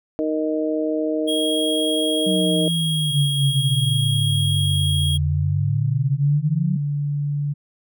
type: harmonic tone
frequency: 155.56 Hz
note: D#3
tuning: in tune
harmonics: 2 / 3 / 4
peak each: -22 / -25 / -25 dBFS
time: 0.19-2.68 s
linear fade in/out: 0 ms
type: tone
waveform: square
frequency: 3279 Hz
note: G#7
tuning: 23 cents flat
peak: -23 dBFS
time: 1.27-5.18 s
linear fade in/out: 20 ms
type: exponential two-way sweep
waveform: sine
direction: down then up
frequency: 188.5 to 82.6 to 185.4 Hz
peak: -20 dBFS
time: 2.26-6.77 s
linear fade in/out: 10 ms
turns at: 5.24 s
type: tone with pitch glide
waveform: sine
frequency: 140 to 144.6 Hz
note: C#3 to D3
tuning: +18 to -27 cents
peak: -20 dBFS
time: 3.1-7.54 s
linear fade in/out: 20 ms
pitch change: +55 cents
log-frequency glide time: 3.35-4.06 s
effects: none